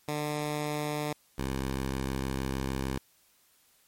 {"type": "tone pair in turn", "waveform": "10% pulse", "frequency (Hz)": [149.3, 66.51], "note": ["D3", "C2"], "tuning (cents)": [29, 29], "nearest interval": "octave + major second", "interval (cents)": 1400, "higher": "first", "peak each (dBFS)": -22, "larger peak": "neither", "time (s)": [[0.08, 1.13], [1.38, 2.98]], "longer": "second", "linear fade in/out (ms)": 5, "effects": ["white hiss -65 dBFS RMS until 3.87 s", "MP3 64 kbps"]}